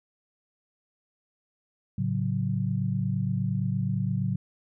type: chord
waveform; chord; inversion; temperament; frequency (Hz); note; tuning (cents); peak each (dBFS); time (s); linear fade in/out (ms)
sine; F# minor; first; equal; 110 / 138.59 / 185; A2 / C#3 / F#3; 0 / 0 / 0; -29; 1.98-4.36; 5
effects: none

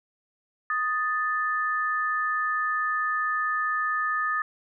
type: tone pair together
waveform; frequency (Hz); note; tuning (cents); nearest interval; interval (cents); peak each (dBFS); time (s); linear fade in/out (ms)
sine; 1244.5 / 1760; D#6 / A6; 0 / 0; tritone; 600; -26 / -27; 0.7-4.42; 2
effects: none

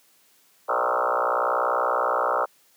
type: tone with frequency modulation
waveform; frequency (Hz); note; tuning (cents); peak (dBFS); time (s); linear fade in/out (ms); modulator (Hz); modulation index
sine; 932; A#5; -1; -20; 0.68-2.46; 20; 60.7; 7.4
effects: white hiss -60 dBFS RMS until 2.76 s + high-pass 150 Hz 12 dB/octave

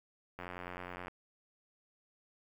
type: click train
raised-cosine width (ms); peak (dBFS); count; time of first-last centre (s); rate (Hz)
0.5; -28; 63; 0.39-1.082; 89.6
effects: 10-bit

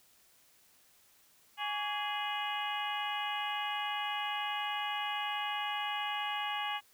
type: harmonic tone with a mistuned harmonic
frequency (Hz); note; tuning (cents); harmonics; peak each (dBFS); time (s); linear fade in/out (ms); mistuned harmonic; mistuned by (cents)
415.3; G#4; 0; 2 / 3 / 4 / 5 / 6 / 7 / 8; -37 / -41 / -42 / -43 / -44 / -39 / -50; 1.57-6.81; 50; 3; -150
effects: white hiss -65 dBFS RMS until 6.93 s

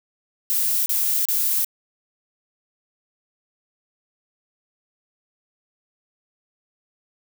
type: noise bursts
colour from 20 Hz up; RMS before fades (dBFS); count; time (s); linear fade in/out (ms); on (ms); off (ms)
violet; -21; 3; 0.5-1.646; 0; 360; 33
effects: none

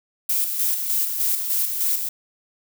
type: noise with tremolo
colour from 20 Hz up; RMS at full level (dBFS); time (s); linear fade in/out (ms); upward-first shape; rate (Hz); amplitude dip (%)
violet; -21; 0.29-2.09; 5; square; 3.3; 45
effects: none

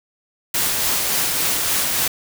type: noise with tremolo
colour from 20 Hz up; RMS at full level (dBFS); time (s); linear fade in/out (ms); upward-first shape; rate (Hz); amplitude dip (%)
white; -19; 0.54-2.08; 5; sine; 3.5; 25
effects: none

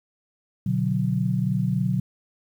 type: chord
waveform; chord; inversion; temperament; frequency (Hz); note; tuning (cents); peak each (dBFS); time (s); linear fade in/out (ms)
sine; B minor; none; equal; 123.47 / 146.83 / 185; B2 / D3 / F#3; 0 / 0 / 0; -25 / -26 / -24; 0.66-2; 5
effects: 9-bit

